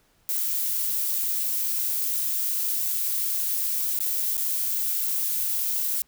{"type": "noise with dropouts", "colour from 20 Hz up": "violet", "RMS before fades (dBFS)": -26, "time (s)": [0.29, 6.02], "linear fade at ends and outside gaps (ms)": 0, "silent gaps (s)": [[3.99, 4.004], [4.369, 4.378]], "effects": ["pink hiss -64 dBFS RMS until 6.07 s"]}